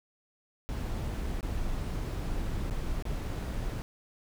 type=noise with dropouts; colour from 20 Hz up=brown; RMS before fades=-33 dBFS; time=0.69-3.82 s; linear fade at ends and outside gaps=0 ms; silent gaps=1.408-1.429 / 2.698-2.709 / 3.024-3.053 s; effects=none